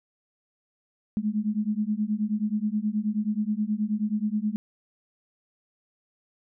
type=beating tone pair; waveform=sine; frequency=207.3 / 216.7 Hz; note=G#3 / A3; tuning=-3 / -26 cents; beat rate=9.4 Hz; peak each=-27 dBFS; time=1.17-4.56 s; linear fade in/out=0 ms; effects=none